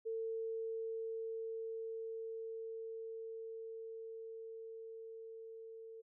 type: tone with level ramp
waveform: sine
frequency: 450 Hz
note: A4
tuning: 39 cents sharp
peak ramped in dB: -37 to -49 dBFS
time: 0.05-6.02 s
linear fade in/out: 20 ms
effects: none